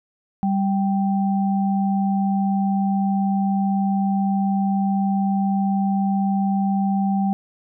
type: tone pair together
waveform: sine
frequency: 196.41 / 782 Hz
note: G3 / G5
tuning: +4 / -4 cents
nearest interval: 2 octaves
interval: 2392 cents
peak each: -18 / -25 dBFS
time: 0.43-7.33 s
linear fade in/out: 0 ms
effects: none